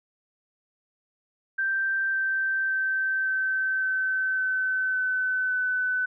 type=tone with pitch steps; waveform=sine; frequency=1568 / 1559 / 1550 / 1541.1 / 1532.2 / 1523.4 / 1514.6 / 1505.9 Hz; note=G6 / G6 / G6 / G6 / G6 / G6 / F#6 / F#6; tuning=0 / -10 / -20 / -30 / -40 / -50 / +40 / +30 cents; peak=-23 dBFS; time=1.58-6.06 s; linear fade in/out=10 ms; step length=560 ms; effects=none